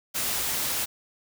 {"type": "noise", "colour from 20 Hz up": "white", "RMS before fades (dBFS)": -28, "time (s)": [0.14, 0.86], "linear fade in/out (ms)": 20, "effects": []}